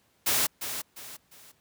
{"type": "noise with echo", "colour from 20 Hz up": "white", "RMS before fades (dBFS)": -25, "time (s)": [0.26, 0.47], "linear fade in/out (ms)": 10, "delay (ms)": 350, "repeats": 3, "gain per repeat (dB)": -9, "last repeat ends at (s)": 1.52, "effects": ["pink hiss -67 dBFS RMS until 1.6 s", "high-pass 80 Hz 12 dB/octave"]}